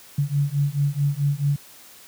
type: beating tone pair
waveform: sine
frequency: 140.5 / 145.1 Hz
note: C#3 / D3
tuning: +24 / -21 cents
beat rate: 4.6 Hz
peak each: -22 dBFS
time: 0.18-1.56 s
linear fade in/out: 5 ms
effects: white hiss -47 dBFS RMS until 2.07 s + high-pass 80 Hz 12 dB/octave